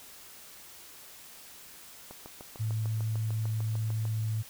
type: click train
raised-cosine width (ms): 1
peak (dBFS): -30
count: 14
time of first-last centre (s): 2.11-4.053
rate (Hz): 6.69
type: tone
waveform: sine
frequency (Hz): 110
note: A2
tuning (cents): 0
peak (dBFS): -28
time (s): 2.59-4.43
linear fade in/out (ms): 20
effects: white hiss -50 dBFS RMS until 4.49 s